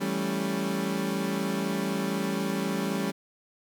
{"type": "chord", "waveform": "30% pulse", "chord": "A dominant seventh", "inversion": "second", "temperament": "equal", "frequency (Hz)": [164.81, 196, 220, 277.2], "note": ["E3", "G3", "A3", "C#4"], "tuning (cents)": [0, 0, 0, 0], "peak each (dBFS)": [-33, -27, -32, -31], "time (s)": [0, 3.12], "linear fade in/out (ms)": 20, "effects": []}